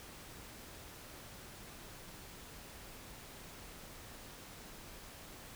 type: silence
effects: pink hiss -52 dBFS RMS until 5.55 s